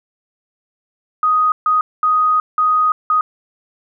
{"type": "tone bursts at uneven times", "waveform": "sine", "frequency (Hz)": 1248, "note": "D#6", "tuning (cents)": 5, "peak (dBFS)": -11, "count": 5, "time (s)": [[1.23, 1.52], [1.66, 1.81], [2.03, 2.4], [2.58, 2.92], [3.1, 3.21]], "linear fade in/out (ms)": 2, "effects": []}